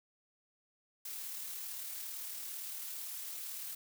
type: noise with amplitude modulation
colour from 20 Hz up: blue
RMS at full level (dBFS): -42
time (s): 1.05-3.75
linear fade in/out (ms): 5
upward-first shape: sine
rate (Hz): 37.8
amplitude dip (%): 25
effects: none